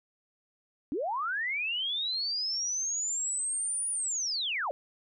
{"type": "linear two-way sweep", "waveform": "sine", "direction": "up then down", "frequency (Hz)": [250, 9710, 505], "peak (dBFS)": -29, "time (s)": [0.92, 4.71], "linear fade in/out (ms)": 0, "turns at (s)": 3.9, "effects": []}